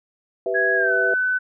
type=chord; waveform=sine; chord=E minor; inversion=first; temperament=equal with one note detuned; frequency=386.8 / 493.9 / 659.3 Hz; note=G4 / B4 / E5; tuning=-23 / 0 / 0 cents; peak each=-25 dBFS; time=0.46-1.14 s; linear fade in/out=2 ms
type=tone with pitch glide; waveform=sine; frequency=1661.2 to 1505.8 Hz; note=G#6 to F#6; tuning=0 to +30 cents; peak=-18 dBFS; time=0.54-1.39 s; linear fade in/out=20 ms; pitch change=-170 cents; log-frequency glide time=0.76-0.93 s
effects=none